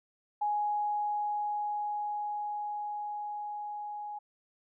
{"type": "tone with level ramp", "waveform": "sine", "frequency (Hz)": 833, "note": "G#5", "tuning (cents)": 5, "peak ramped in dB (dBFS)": [-27, -37], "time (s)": [0.41, 4.19], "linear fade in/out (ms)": 10, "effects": []}